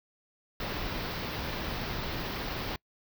pink band-stop noise, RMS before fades -35 dBFS, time 0.6-2.76 s, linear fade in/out 2 ms, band 5300 to 15000 Hz, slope 48 dB/octave, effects noise-tail reverb RT60 0.1 s tail -26 dB re dry

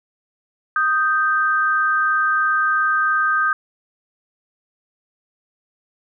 sine tone pair together, 1242.1 / 1565 Hz, D#6 / G6, -3 / -3 cents, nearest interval major third, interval 400 cents, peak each -18 dBFS, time 0.76-3.53 s, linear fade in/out 2 ms, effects none

